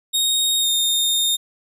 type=tone with pitch glide; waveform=sawtooth; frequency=3729 to 3669 Hz; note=A#7 to A#7; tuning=0 to -28 cents; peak=-14 dBFS; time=0.13-1.37 s; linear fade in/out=20 ms; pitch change=-28 cents; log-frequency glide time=0.6-0.67 s; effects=none